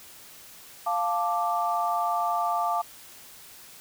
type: chord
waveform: sine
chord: D minor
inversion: first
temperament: equal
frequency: 698.5 / 880 / 1174.7 Hz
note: F5 / A5 / D6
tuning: 0 / 0 / 0 cents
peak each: -27 / -29 / -28 dBFS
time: 0.86-2.82 s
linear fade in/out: 10 ms
effects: white hiss -48 dBFS RMS until 3.8 s